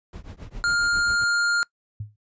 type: noise with tremolo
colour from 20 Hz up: brown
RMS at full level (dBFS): -34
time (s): 0.13-1.24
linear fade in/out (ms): 2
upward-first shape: triangle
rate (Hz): 7.4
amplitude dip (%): 100
type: tone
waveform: square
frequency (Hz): 1407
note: F6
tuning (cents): +12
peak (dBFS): -20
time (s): 0.64-1.63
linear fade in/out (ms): 0
type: tone with exponential decay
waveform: sine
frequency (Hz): 105.2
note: G#2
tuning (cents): +23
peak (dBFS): -26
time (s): 2-2.16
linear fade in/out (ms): 5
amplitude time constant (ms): 34
effects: noise-tail reverb RT60 0.1 s tail -23 dB re dry + resampled to 16000 Hz